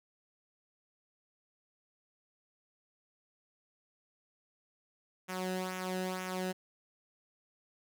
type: tone with flanger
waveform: sawtooth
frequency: 185 Hz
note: F#3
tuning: in tune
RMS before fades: -37 dBFS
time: 5.28-6.53 s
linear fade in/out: 20 ms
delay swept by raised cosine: 0.22 to 0.91 ms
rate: 2.1 Hz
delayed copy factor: -0.65
effects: none